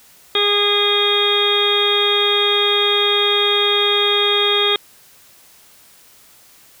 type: harmonic tone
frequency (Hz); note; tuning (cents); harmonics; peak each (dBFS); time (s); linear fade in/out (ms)
410; G#4; -22; 1 / 2 / 3 / 4 / 5 / 6 / 8 / 9; -19 / -29 / -23 / -29 / -27 / -26 / -18 / -19; 0.35-4.76; 2
effects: white hiss -48 dBFS RMS until 6.8 s